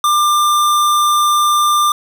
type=tone; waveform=square; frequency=1193 Hz; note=D6; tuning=27 cents sharp; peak=-11 dBFS; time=0.04-1.92 s; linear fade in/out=2 ms; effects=none